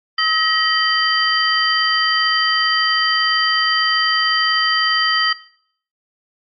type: tone cluster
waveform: sine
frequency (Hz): 1281 / 1903 / 3084 / 4736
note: E6 / A#6 / G7 / D8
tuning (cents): -50 / +35 / -29 / +14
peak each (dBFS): -20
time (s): 0.18-5.33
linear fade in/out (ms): 5
effects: noise-tail reverb RT60 0.6 s tail -18 dB re dry + MP3 32 kbps